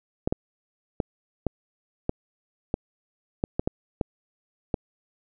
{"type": "clicks", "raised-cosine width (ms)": 2, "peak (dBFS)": -10, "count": 11, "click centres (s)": [0.275, 0.325, 1.002, 1.467, 2.094, 2.741, 3.439, 3.595, 3.675, 4.012, 4.742], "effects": []}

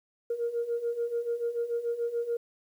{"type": "beating tone pair", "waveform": "sine", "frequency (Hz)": [466.2, 473.1], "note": ["A#4", "A#4"], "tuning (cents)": [0, 26], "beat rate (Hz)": 6.9, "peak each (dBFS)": [-33, -29], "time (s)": [0.3, 2.37], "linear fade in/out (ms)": 5, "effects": ["tanh soft clip ceiling -22 dBFS", "10-bit"]}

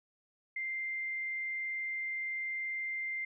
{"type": "tone", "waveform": "sine", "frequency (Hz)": 2093, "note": "C7", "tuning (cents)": 0, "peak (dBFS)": -34, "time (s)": [0.56, 3.25], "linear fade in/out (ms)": 5, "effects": []}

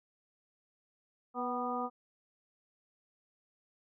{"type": "harmonic tone with a mistuned harmonic", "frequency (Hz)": 245, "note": "B3", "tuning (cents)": -14, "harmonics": [1, 2, 3, 4, 5], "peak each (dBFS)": [-39, -40, -38, -41, -38], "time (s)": [1.34, 1.9], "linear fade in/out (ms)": 50, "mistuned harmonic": 3, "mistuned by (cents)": 40, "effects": []}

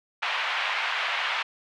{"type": "band-pass noise", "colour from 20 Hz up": "white", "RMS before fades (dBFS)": -28, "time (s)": [0.22, 1.43], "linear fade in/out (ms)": 10, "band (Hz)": [740, 3000], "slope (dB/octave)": 24, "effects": []}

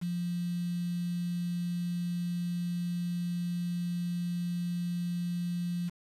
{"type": "tone with quantisation", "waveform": "sine", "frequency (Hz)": 174.61, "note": "F3", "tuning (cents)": 0, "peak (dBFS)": -30, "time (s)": [0.01, 5.9], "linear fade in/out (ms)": 20, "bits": 8, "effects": ["resampled to 32000 Hz"]}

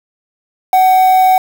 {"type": "tone with quantisation", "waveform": "triangle", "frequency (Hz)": 749, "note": "F#5", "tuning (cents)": 21, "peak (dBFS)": -4, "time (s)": [0.73, 1.38], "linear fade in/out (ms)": 2, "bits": 4, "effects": []}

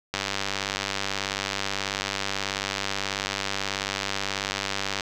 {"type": "click train", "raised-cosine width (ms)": 0.2, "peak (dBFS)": -9, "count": 480, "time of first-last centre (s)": [0.14, 5.008], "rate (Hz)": 98.4, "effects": []}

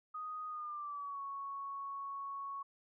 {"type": "tone with pitch glide", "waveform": "sine", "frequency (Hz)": [1244.5, 1108.7], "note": ["D#6", "C#6"], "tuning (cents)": [0, 0], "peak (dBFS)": -40, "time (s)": [0.14, 2.63], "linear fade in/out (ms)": 10, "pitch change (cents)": -200, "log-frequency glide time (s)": [0.48, 1.21], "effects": []}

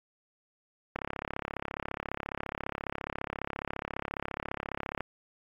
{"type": "click train", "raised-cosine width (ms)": 0.5, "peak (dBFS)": -18, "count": 141, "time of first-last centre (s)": [0.96, 5.006], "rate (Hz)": 34.6, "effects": ["AAC 64 kbps"]}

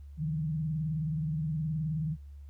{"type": "tone with vibrato", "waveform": "sine", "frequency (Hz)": 155.56, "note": "D#3", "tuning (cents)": 0, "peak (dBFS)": -29, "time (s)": [0.17, 2.17], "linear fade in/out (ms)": 50, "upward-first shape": "triangle", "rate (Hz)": 19, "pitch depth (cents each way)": 140, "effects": ["added 71 Hz sine -44 dBFS peak until 2.49 s", "pink hiss -74 dBFS RMS until 2.49 s"]}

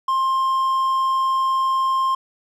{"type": "tone", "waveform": "triangle", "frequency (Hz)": 1058, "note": "C6", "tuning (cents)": 19, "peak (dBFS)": -15, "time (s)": [0.08, 2.15], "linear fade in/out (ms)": 5, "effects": []}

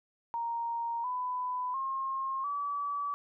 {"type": "tone with pitch steps", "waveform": "sine", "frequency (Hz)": [932.3, 999.2, 1070.9, 1147.8], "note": ["A#5", "B5", "C6", "D6"], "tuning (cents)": [0, 20, 40, -40], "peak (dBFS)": -31, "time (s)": [0.34, 3.14], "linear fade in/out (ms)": 0, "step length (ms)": 700, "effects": []}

